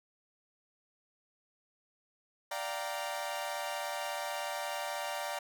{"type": "chord", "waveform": "sawtooth", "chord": "G minor seventh", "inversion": "second", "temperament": "equal with one note detuned", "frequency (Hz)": [587.3, 698.5, 775, 932.3], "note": ["D5", "F5", "G5", "Bb5"], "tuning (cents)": [0, 0, -20, 0], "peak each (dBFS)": [-36, -38, -38, -37], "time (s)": [2.51, 5.39], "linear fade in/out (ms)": 5, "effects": []}